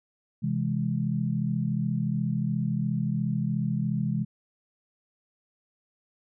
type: chord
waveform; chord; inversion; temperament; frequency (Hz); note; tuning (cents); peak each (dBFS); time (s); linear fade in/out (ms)
sine; C augmented; none; equal; 130.81 / 164.81 / 207.7; C3 / E3 / G#3; 0 / 0 / 0; -29; 0.42-4.25; 20
effects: none